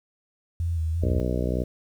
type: tone with vibrato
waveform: sine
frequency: 82.41 Hz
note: E2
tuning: in tune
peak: -23 dBFS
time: 0.6-1.2 s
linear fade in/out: 0 ms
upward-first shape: square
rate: 2.9 Hz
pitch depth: 45 cents each way
type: harmonic tone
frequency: 61.74 Hz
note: B1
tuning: in tune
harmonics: 1 / 2 / 3 / 4 / 5 / 6 / 7 / 8 / 9 / 10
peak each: -27 / -30 / -32 / -33 / -34 / -35 / -35 / -36 / -37 / -37 dBFS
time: 1.02-1.64 s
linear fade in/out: 10 ms
effects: 9-bit